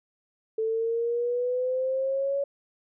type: exponential sweep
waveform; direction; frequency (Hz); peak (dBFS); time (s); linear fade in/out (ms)
sine; up; 440 to 563; -24; 0.58-2.44; 5
effects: none